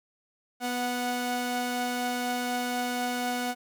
sawtooth tone pair together, 246.7 / 736 Hz, B3 / F#5, -2 / -9 cents, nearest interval octave + perfect fifth, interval 1893 cents, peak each -27 dBFS, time 0.6-3.55 s, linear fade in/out 50 ms, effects none

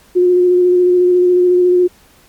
sine tone with vibrato, 359.1 Hz, F4, 48 cents sharp, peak -7 dBFS, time 0.15-1.88 s, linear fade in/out 20 ms, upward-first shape square, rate 14 Hz, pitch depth 13 cents each way, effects pink hiss -48 dBFS RMS until 2.28 s + MP3 96 kbps

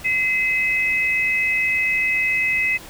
sine tone pair together, 2049 / 2562 Hz, C7 / E7, -37 / -50 cents, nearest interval major third, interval 387 cents, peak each -20 dBFS, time 0.04-2.78 s, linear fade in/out 20 ms, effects pink hiss -40 dBFS RMS until 2.89 s

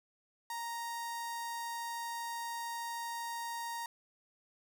sawtooth tone with notch filter, 933 Hz, A#5, 1 cent sharp, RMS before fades -40 dBFS, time 0.5-3.86 s, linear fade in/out 2 ms, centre 2600 Hz, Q 1.7, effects none

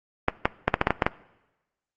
clicks, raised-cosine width 0.5 ms, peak -3 dBFS, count 9, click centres 0.284 / 0.455 / 0.68 / 0.741 / 0.814 / 0.871 / 0.906 / 1.022 / 1.065 s, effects noise-tail reverb RT60 1.0 s tail -20 dB re dry + Opus 24 kbps

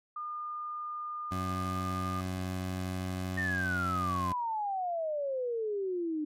sine tone, 1213 Hz, D#6, 44 cents flat, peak -35 dBFS, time 0.16-2.21 s, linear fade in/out 5 ms
20% pulse tone with pitch glide, 92.5 to 90.96 Hz, F#2 to F#2, 0 to -29 cents, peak -28 dBFS, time 1.31-4.33 s, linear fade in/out 10 ms, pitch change -29 cents, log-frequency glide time 3.42-3.8 s
sine exponential sweep, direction down, 1845 to 297.1 Hz, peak -30 dBFS, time 3.37-6.25 s, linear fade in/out 10 ms
effects MP3 64 kbps

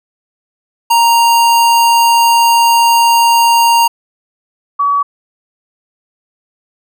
square / sine tone pair in turn, 932.3 / 1136.8 Hz, A#5 / C#6, 0 / +43 cents, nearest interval minor third, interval 343 cents, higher second, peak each -7 / -9 dBFS, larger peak first, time 0.9-3.88 / 4.79-5.03 s, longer first, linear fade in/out 10 ms, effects none

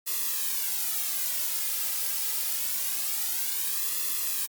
blue noise with flanger, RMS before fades -29 dBFS, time 0.06-4.47 s, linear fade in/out 20 ms, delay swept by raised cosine 1.3 to 2.8 ms, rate 0.25 Hz, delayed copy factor -0.8, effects Opus 48 kbps

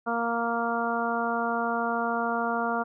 harmonic tone, 233.1 Hz, A#3, in tune, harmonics 1 / 2 / 3 / 4 / 5 / 6, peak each -32 / -33 / -30 / -33 / -33 / -32 dBFS, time 0.06-2.84 s, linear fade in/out 20 ms, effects none

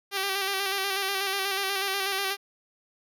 5% pulse tone with vibrato, 390.8 Hz, G4, 5 cents flat, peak -15 dBFS, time 0.11-2.37 s, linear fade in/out 50 ms, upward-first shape square, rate 8.2 Hz, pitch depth 34 cents each way, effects none

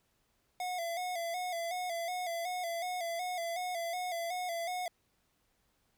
square tone with vibrato, 701 Hz, F5, 6 cents sharp, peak -35 dBFS, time 0.6-4.88 s, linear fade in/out 2 ms, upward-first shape square, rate 2.7 Hz, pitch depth 64 cents each way, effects pink hiss -75 dBFS RMS until 5.97 s

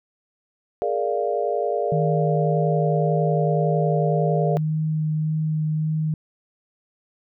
sine chord, Bb dominant seventh, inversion third, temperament equal with one note detuned, 415.3 / 466.2 / 587.3 / 694.8 Hz, Ab4 / Bb4 / D5 / F5, 0 / 0 / 0 / -9 cents, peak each -26 dBFS, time 0.82-4.57 s, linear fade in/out 0 ms
sine tone with vibrato, 155.56 Hz, D#3, in tune, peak -20 dBFS, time 1.92-6.14 s, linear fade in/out 2 ms, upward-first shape sine, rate 1.8 Hz, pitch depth 10 cents each way
effects none

